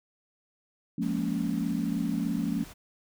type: chord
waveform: sine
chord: Bb minor seventh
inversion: second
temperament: just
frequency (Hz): 174.81 / 209.8 / 233.1 / 279.7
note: F3 / Ab3 / Bb3 / Db4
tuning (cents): +2 / +18 / 0 / +16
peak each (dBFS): -32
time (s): 0.98-2.64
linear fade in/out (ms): 5
type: noise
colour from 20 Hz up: pink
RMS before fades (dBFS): -48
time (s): 1.01-2.74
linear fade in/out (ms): 20
effects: none